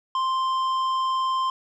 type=tone with tanh clipping; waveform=sine; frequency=1046.5 Hz; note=C6; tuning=in tune; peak=-23 dBFS; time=0.15-1.5 s; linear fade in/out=2 ms; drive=9 dB; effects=none